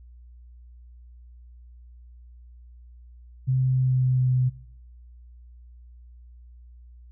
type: tone with pitch glide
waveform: sine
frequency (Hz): 130 to 127.32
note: C3 to C3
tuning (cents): -11 to -47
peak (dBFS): -19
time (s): 3.47-4.5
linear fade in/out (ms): 20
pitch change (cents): -36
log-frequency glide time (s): 3.59-4.33
effects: noise-tail reverb RT60 0.7 s tail -20 dB re dry + added 60 Hz sine -45 dBFS peak until 7.11 s